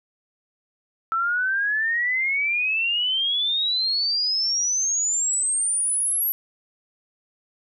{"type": "exponential sweep", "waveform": "sine", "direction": "up", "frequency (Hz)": [1318.5, 11800], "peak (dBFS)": -20, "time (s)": [1.12, 6.32], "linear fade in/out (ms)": 0, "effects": []}